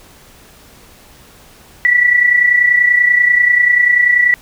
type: tone with amplitude modulation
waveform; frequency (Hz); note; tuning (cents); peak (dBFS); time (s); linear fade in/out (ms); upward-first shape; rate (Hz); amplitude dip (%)
sine; 1955; B6; -18; -5; 1.85-4.34; 0; sine; 30.3; 60
effects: pink hiss -43 dBFS RMS until 4.41 s